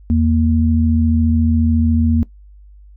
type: tone pair together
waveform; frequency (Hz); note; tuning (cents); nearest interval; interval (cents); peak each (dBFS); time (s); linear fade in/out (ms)
sine; 82.41 / 233.1; E2 / A#3; 0 / 0; octave + tritone; 1800; -14; 0.1-2.23; 0
effects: noise-tail reverb RT60 0.1 s tail -18 dB re dry + added 50 Hz sine -39 dBFS peak until 2.96 s